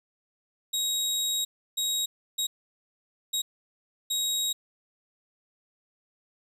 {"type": "tone bursts at uneven times", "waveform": "25% pulse", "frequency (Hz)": 3797, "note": "A#7", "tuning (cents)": 31, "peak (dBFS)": -22, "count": 5, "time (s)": [[0.73, 1.45], [1.77, 2.06], [2.38, 2.47], [3.33, 3.42], [4.1, 4.53]], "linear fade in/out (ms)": 10, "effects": []}